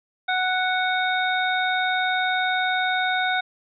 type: harmonic tone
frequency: 740 Hz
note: F#5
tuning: in tune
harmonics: 1 / 2 / 3 / 5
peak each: -24 / -24 / -29 / -29 dBFS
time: 0.28-3.41 s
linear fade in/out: 10 ms
effects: none